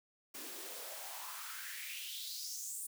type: noise with high-pass filter sweep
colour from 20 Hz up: white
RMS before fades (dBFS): -45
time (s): 0.34-2.87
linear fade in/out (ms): 10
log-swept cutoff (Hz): 260 to 9200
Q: 4
effects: none